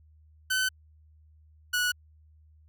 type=tone pair in turn; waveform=sawtooth; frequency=1519 / 1468.1 Hz; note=F#6 / F#6; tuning=+45 / -14 cents; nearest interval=minor second; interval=59 cents; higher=first; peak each=-21 dBFS; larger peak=neither; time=0.5-0.69 / 1.73-1.92 s; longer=neither; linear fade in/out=10 ms; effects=added 77 Hz sine -55 dBFS peak until 2.68 s